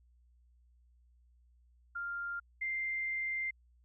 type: tone pair in turn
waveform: sine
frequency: 1396.9 / 2093 Hz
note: F6 / C7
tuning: 0 / 0 cents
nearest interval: perfect fifth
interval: 700 cents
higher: second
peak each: -36 / -33 dBFS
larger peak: second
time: 1.95-2.4 / 2.61-3.51 s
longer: second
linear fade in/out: 10 ms
effects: added 60 Hz sine -63 dBFS peak until 3.84 s